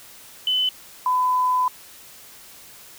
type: tone pair in turn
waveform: sine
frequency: 3021 / 1005.8 Hz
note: F#7 / B5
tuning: +35 / +31 cents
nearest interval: octave + perfect fifth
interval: 1904 cents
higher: first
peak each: -18 / -17 dBFS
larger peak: second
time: 0.47-0.69 / 1.06-1.68 s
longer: second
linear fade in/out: 2 ms
effects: white hiss -45 dBFS RMS until 2.98 s